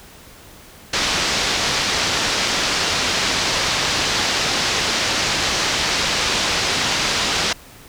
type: low-pass noise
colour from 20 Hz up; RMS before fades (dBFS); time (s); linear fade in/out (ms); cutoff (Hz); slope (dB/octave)
white; -20; 0.93-7.53; 5; 5700; 24
effects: pink hiss -43 dBFS RMS until 7.88 s